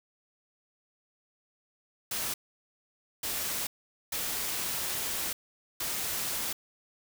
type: noise bursts at uneven times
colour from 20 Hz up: white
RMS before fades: -33 dBFS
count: 4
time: 2.11-2.34 / 3.23-3.67 / 4.12-5.33 / 5.8-6.53 s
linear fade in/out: 5 ms
effects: none